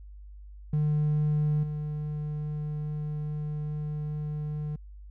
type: tone with level steps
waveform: triangle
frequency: 150.4 Hz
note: D3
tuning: 42 cents sharp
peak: -20 / -28 dBFS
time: 0.73-4.76 s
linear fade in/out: 5 ms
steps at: 1.63 s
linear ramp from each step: 5 ms
effects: tanh soft clip ceiling -17 dBFS + added 50 Hz sine -43 dBFS peak until 5.1 s